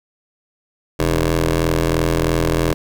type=ring-modulated tone; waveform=15% pulse; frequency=82.9 Hz; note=E2; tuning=10 cents sharp; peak=-6 dBFS; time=0.99-2.74 s; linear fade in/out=10 ms; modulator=227 Hz; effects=8-bit